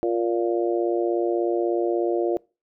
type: harmonic tone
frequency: 116.54 Hz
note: A#2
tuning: in tune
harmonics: 3 / 4 / 5 / 6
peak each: -22 / -27 / -28 / -31 dBFS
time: 0.03-2.37 s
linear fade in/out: 0 ms
effects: noise-tail reverb RT60 0.3 s tail -24 dB re dry